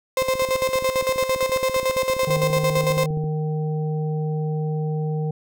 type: tone with tremolo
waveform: 35% pulse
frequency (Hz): 522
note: C5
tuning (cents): -4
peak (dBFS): -16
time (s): 0.17-3.06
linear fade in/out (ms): 2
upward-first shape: square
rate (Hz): 8.9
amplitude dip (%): 60
type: click train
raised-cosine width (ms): 3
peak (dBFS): -22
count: 46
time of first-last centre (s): 0.22-3.24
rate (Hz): 14.9
type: harmonic tone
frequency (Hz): 154.3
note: D#3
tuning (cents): -14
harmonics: 1 / 3 / 5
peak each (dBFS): -22 / -30 / -37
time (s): 2.27-5.31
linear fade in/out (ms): 5
effects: none